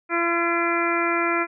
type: harmonic tone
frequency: 340 Hz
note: F4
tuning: 46 cents flat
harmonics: 1 / 2 / 3 / 4 / 5 / 6 / 7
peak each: -25 / -29 / -29 / -25 / -31 / -29 / -28 dBFS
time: 0.09-1.47 s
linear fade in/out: 50 ms
effects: none